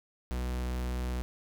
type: tone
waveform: 45% pulse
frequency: 62 Hz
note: B1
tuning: 7 cents sharp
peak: -31 dBFS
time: 0.31-1.22 s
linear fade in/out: 0 ms
effects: none

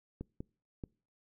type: clicks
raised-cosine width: 3 ms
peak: -27 dBFS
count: 3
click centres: 0.21 / 0.405 / 0.838 s
effects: noise-tail reverb RT60 0.4 s tail -26 dB re dry

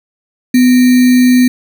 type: tone with sample-and-hold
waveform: sine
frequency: 250 Hz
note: B3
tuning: 21 cents sharp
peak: -4 dBFS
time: 0.54-1.48 s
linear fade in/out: 5 ms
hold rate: 2100 Hz
effects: none

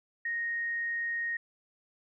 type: tone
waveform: sine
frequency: 1864.7 Hz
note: A#6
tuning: in tune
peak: -30 dBFS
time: 0.25-1.37 s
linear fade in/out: 5 ms
effects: none

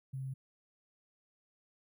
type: tone with sample-and-hold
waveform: sine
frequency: 133 Hz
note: C3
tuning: 29 cents sharp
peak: -37 dBFS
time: 0.13-0.34 s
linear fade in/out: 10 ms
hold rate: 11025 Hz
effects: none

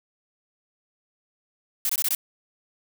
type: noise bursts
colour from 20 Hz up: blue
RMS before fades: -24 dBFS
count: 5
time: 1.85-2.15 s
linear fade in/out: 2 ms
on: 44 ms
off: 20 ms
effects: none

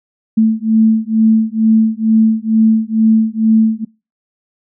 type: beating tone pair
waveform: sine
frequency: 220 / 222.2 Hz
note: A3 / A3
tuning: 0 / +17 cents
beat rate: 2.2 Hz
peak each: -12 dBFS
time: 0.37-3.85 s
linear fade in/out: 10 ms
effects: noise-tail reverb RT60 0.3 s tail -24 dB re dry

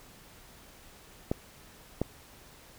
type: clicks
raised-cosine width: 2 ms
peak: -14 dBFS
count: 2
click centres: 1.315 / 2.016 s
effects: pink hiss -54 dBFS RMS until 2.78 s

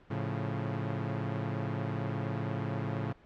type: chord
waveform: sawtooth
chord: A augmented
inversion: none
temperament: equal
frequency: 110 / 138.59 / 174.61 Hz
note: A2 / C#3 / E#3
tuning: 0 / 0 / 0 cents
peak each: -31 / -32 / -36 dBFS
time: 0.1-3.13 s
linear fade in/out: 10 ms
effects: pink hiss -59 dBFS RMS until 3.25 s + low-pass 2000 Hz 12 dB/octave

